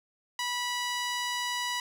sawtooth tone with band-pass filter, 979 Hz, B5, 15 cents flat, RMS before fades -32 dBFS, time 0.39-1.8 s, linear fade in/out 2 ms, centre 3800 Hz, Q 0.57, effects none

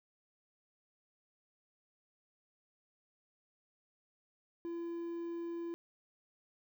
triangle tone with quantisation, 338.8 Hz, E4, 48 cents sharp, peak -36 dBFS, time 4.65-5.74 s, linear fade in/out 0 ms, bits 11, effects none

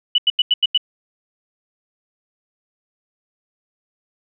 sine tone bursts, 2960 Hz, F#7, in tune, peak -11 dBFS, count 6, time 0.15-0.777 s, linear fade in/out 5 ms, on 32 ms, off 87 ms, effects none

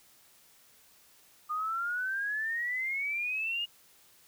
sine exponential sweep, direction up, 1214 to 2879 Hz, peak -30 dBFS, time 1.49-3.66 s, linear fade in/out 20 ms, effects white hiss -61 dBFS RMS until 4.27 s

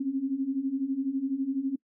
sine beating tone pair, 261.6 / 273.6 Hz, C4 / C#4, 0 / -23 cents, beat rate 12 Hz, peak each -32 / -28 dBFS, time 0-1.76 s, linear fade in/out 10 ms, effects noise-tail reverb RT60 0.1 s tail -23 dB re dry

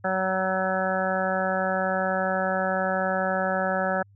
harmonic tone, 188.2 Hz, F#3, 30 cents sharp, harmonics 1 / 2 / 3 / 4 / 5 / 7 / 8 / 9, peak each -31 / -37 / -27 / -29 / -36 / -32 / -33 / -32 dBFS, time 0.04-4.03 s, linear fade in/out 10 ms, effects added 100 Hz sine -52 dBFS peak until 4.15 s

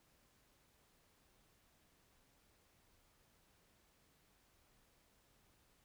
silence, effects pink hiss -73 dBFS RMS until 5.84 s

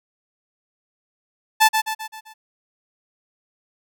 sawtooth tone with echo, 876 Hz, A5, 8 cents flat, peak -7 dBFS, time 1.6-1.69 s, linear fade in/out 20 ms, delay 130 ms, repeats 5, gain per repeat -6 dB, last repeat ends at 2.34 s, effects none

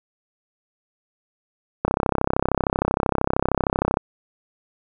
click train, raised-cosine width 1 ms, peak -4 dBFS, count 71, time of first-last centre 1.85-3.971 s, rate 33 Hz, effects none

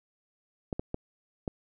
clicks, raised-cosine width 2 ms, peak -18 dBFS, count 4, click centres 0.728 / 0.795 / 0.944 / 1.478 s, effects none

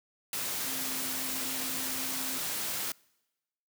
sine tone in noise, 262 Hz, C4, 2 cents sharp, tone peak -43 dBFS, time 0.66-2.38 s, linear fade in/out 2 ms, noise white, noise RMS -34 dBFS, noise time 0.33-2.92 s, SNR -12 dB, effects noise-tail reverb RT60 1.0 s tail -26 dB re dry + high-pass 100 Hz 12 dB/octave

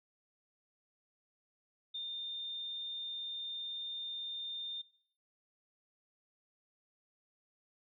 sine tone, 3619 Hz, A7, 48 cents sharp, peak -38 dBFS, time 1.94-4.82 s, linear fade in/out 10 ms, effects noise-tail reverb RT60 0.6 s tail -19 dB re dry

